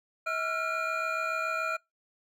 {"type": "tone cluster", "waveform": "triangle", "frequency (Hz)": [642, 1352, 1419, 2411], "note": ["E5", "E6", "F6", "D7"], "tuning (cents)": [-46, 43, 27, 45], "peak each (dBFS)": [-34, -30, -33, -34], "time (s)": [0.26, 1.77], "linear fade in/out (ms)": 10, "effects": ["noise-tail reverb RT60 0.2 s tail -25 dB re dry"]}